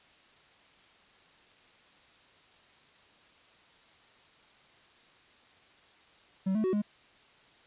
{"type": "tone with pitch steps", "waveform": "triangle", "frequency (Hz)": [190.6, 217, 373.7, 208.1], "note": ["G3", "A3", "F#4", "G#3"], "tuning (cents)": [-48, -24, 17, 4], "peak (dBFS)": -24, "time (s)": [6.46, 6.82], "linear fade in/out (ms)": 10, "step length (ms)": 90, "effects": ["white hiss -60 dBFS RMS until 7.66 s", "resampled to 8000 Hz"]}